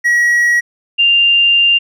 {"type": "tone pair in turn", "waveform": ["triangle", "sine"], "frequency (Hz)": [1913, 2792], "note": ["A#6", "F7"], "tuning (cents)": [44, -1], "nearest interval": "perfect fifth", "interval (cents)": 655, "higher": "second", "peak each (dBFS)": -7, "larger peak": "neither", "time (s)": [[0.04, 0.61], [0.98, 1.79]], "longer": "second", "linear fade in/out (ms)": 20, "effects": []}